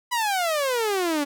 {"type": "exponential sweep", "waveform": "sawtooth", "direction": "down", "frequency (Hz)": [1000, 278.9], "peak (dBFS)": -18, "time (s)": [0.11, 1.25], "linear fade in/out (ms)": 20, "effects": []}